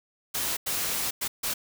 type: noise bursts at uneven times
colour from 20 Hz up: white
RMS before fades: -29 dBFS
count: 4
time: 0.34-0.57 / 0.66-1.11 / 1.21-1.28 / 1.43-1.54 s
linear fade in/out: 10 ms
effects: none